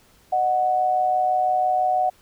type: tone pair together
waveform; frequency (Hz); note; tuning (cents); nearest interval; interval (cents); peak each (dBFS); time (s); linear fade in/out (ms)
sine; 614 / 740; D#5 / F#5; -23 / 0; minor third; 323; -26 / -18; 0.32-2.1; 10
effects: pink hiss -56 dBFS RMS until 2.21 s